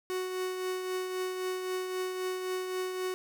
45% pulse tone with tremolo, 370 Hz, F#4, in tune, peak -30 dBFS, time 0.1-3.14 s, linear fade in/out 0 ms, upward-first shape triangle, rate 3.8 Hz, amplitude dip 45%, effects none

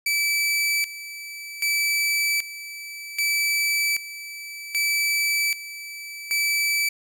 sawtooth tone with tremolo, 2310 Hz, D7, 29 cents flat, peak -17 dBFS, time 0.06-6.89 s, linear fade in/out 5 ms, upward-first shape square, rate 0.64 Hz, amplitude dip 80%, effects none

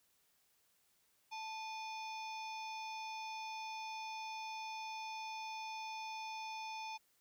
harmonic tone with a mistuned harmonic, 880 Hz, A5, in tune, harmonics 1 / 3 / 4 / 5 / 6 / 7, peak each -44 / -49 / -55 / -60 / -55 / -60 dBFS, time 1.31-6.98 s, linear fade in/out 20 ms, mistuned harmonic 3, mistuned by -120 cents, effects white hiss -75 dBFS RMS until 7.2 s

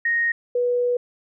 sine tone pair in turn, 1864.7 / 488.8 Hz, A#6 / B4, 0 / -18 cents, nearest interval octave + major seventh, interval 2318 cents, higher first, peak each -18 dBFS, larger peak neither, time 0.05-0.32 / 0.55-0.97 s, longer second, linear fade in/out 5 ms, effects none

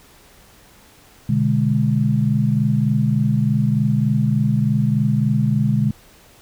sine chord, G# diminished, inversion first, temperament equal, 123.47 / 146.83 / 207.7 Hz, B2 / D3 / G#3, 0 / 0 / 0 cents, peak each -19 dBFS, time 1.29-5.91 s, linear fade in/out 5 ms, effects pink hiss -49 dBFS RMS until 6.41 s

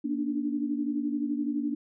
sine tone cluster, 236.5 / 289.7 / 301.4 Hz, A#3 / D4 / D4, +25 / -24 / +45 cents, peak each -32 / -29 / -35 dBFS, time 0.04-1.75 s, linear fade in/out 10 ms, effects none

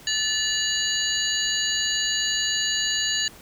sine tone cluster, 1747 / 2894 / 3985 / 4585 / 6760 Hz, A6 / F#7 / B7 / D8 / G#8, -13 / -39 / +15 / -42 / +30 cents, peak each -28 dBFS, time 0.07-3.28 s, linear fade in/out 2 ms, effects tanh soft clip ceiling -10 dBFS + pink hiss -47 dBFS RMS until 3.41 s

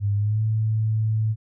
sine tone with pitch glide, 101.6 to 109.52 Hz, G#2 to A2, -38 to -8 cents, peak -19 dBFS, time 0-1.36 s, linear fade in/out 50 ms, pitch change +130 cents, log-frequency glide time 0.15-0.42 s, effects none

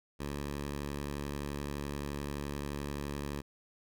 10% pulse tone, 71.6 Hz, D2, 43 cents flat, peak -28 dBFS, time 0.19-3.42 s, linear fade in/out 20 ms, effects none

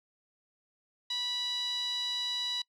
sawtooth tone with band-pass filter, 981 Hz, B5, 12 cents flat, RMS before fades -34 dBFS, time 1.1-2.62 s, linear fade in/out 5 ms, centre 3900 Hz, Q 6.8, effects noise-tail reverb RT60 0.1 s tail -22 dB re dry

